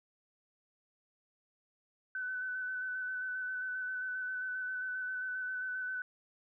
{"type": "tone with vibrato", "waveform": "sine", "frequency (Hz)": 1508, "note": "F#6", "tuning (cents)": 32, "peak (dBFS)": -35, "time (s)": [2.15, 6.02], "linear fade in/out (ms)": 2, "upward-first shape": "square", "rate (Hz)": 7.5, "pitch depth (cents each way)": 17, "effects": []}